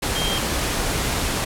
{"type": "tone in noise", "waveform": "sine", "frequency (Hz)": 3191, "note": "G7", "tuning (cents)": 30, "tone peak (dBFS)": -25, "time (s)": [0.15, 0.39], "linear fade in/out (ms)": 10, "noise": "pink", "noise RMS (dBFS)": -23, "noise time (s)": [0.02, 1.45], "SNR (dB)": -5, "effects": ["low-pass 12000 Hz 12 dB/octave"]}